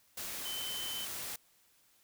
sine tone in noise, 3064 Hz, G7, 40 cents flat, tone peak -39 dBFS, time 0.45-1.05 s, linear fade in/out 5 ms, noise white, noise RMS -41 dBFS, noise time 0.17-1.36 s, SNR -1 dB, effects white hiss -68 dBFS RMS until 2.03 s

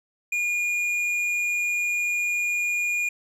triangle tone with tanh clipping, 2431 Hz, D#7, 41 cents flat, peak -24 dBFS, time 0.32-3.09 s, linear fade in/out 5 ms, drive 12 dB, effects none

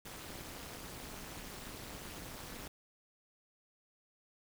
pink noise with amplitude modulation, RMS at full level -43 dBFS, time 0.05-2.68 s, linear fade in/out 5 ms, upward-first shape sine, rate 218 Hz, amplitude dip 100%, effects none

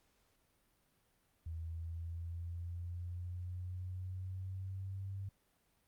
sine exponential sweep, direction up, 81.3 to 98 Hz, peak -40 dBFS, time 1.46-5.29 s, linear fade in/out 5 ms, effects pink hiss -75 dBFS RMS until 5.87 s + Opus 48 kbps

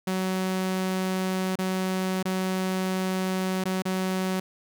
sawtooth tone with dropouts, 187.2 Hz, F#3, 20 cents sharp, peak -21 dBFS, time 0.07-4.4 s, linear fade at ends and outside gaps 5 ms, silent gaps 1.557-1.587 / 2.228-2.253 / 3.64-3.654 / 3.822-3.853 s, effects none

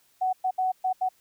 sine tone bursts at uneven times, 746 Hz, F#5, 14 cents sharp, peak -22 dBFS, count 5, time 0.21-0.33 / 0.44-0.51 / 0.58-0.72 / 0.84-0.93 / 1.01-1.09 s, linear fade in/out 10 ms, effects white hiss -64 dBFS RMS until 1.2 s

